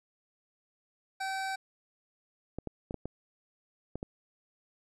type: tone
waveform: 25% pulse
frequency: 770 Hz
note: G5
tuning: 31 cents flat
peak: -29 dBFS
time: 1.2-1.56 s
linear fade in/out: 10 ms
type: clicks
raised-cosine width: 2 ms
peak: -23 dBFS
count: 7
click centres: 2.586 / 2.673 / 2.909 / 2.943 / 3.056 / 3.956 / 4.029 s
effects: low-pass 9000 Hz 12 dB/octave